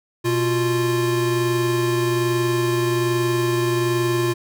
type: tone pair together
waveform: square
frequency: 123.47 / 349.2 Hz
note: B2 / F4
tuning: 0 / 0 cents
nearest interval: octave + tritone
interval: 1800 cents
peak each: -24 / -20 dBFS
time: 0.24-4.34 s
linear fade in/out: 20 ms
effects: none